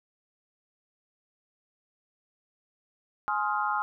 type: chord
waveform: sine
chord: F minor seventh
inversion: first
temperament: just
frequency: 838.1 / 1047.7 / 1257.2 / 1396.9 Hz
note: Ab5 / C6 / Eb6 / F6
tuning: +16 / +2 / +18 / 0 cents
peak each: -30 / -32 / -31 / -32 dBFS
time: 3.28-3.82 s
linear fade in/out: 0 ms
effects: none